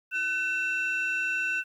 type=tone pair together; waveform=sine; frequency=1509 / 2687 Hz; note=F#6 / E7; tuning=+34 / +33 cents; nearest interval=minor seventh; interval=999 cents; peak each=-27 dBFS; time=0.11-1.64 s; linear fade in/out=50 ms; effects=tanh soft clip ceiling -22 dBFS + 10-bit